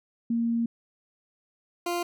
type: tone pair in turn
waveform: sine / 20% pulse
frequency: 232.3 / 348.1 Hz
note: A#3 / F4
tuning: -6 / -6 cents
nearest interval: perfect fifth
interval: 700 cents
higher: second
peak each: -23 / -22 dBFS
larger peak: second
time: 0.3-0.66 / 1.86-2.03 s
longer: first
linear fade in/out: 5 ms
effects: none